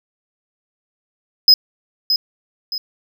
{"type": "tone with echo", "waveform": "triangle", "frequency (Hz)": 5060, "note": "D#8", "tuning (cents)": 28, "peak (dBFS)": -4, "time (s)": [1.48, 1.54], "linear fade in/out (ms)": 2, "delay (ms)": 620, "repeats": 2, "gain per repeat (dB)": -8, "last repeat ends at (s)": 2.78, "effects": []}